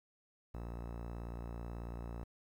sawtooth tone with low-pass filter, 58.27 Hz, A#1, in tune, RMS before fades -44 dBFS, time 0.54-2.24 s, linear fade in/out 5 ms, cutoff 1100 Hz, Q 1, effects 11-bit

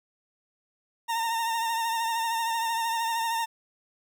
40% pulse tone with vibrato, 915 Hz, A#5, 32 cents flat, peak -25 dBFS, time 1.08-3.46 s, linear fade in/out 20 ms, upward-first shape triangle, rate 13 Hz, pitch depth 42 cents each way, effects 11-bit

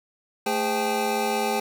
square tone cluster, 221.1 / 410.3 / 516 / 787 / 863 Hz, A3 / G#4 / C5 / G5 / A5, +9 / -21 / -24 / +7 / -34 cents, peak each -32 / -29 / -32 / -28 / -31 dBFS, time 0.46-1.6 s, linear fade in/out 5 ms, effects none

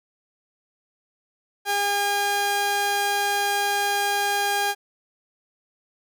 sawtooth tone pair together, 405.1 / 810.2 Hz, G#4 / G#5, -43 / -43 cents, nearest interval octave, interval 1200 cents, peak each -26 / -17 dBFS, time 1.65-4.75 s, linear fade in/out 50 ms, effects none

